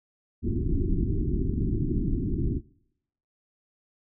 pink low-pass noise, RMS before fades -26 dBFS, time 0.42-2.61 s, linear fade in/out 50 ms, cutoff 380 Hz, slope 96 dB/octave, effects noise-tail reverb RT60 0.8 s tail -24 dB re dry

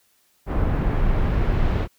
brown noise with low-pass filter sweep, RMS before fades -20 dBFS, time 0.46-1.88 s, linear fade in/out 50 ms, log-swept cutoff 1600 to 3000 Hz, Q 0.83, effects white hiss -63 dBFS RMS until 1.98 s

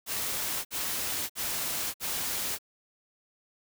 white noise bursts, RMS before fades -32 dBFS, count 4, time 0.06-2.588 s, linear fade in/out 50 ms, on 590 ms, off 56 ms, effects none

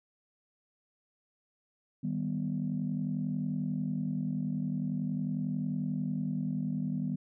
sine chord, Eb augmented, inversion none, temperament equal, 155.56 / 196 / 246.9 Hz, Eb3 / G3 / B3, 0 / 0 / 0 cents, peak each -34 dBFS, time 2.03-7.16 s, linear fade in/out 10 ms, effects tanh soft clip ceiling -22 dBFS

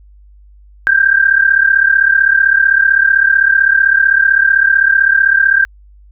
sine tone pair together, 1568 / 1603.7 Hz, G6 / G6, 0 / +39 cents, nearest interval unison, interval 39 cents, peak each -10 dBFS, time 0.87-5.65 s, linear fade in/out 0 ms, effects added 50 Hz sine -39 dBFS peak until 6.11 s

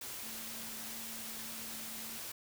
sine tone in noise, 224.5 Hz, A3, 35 cents sharp, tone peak -53 dBFS, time 0.23-2.18 s, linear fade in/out 5 ms, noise white, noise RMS -44 dBFS, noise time 0.01-2.32 s, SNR -12 dB, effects none

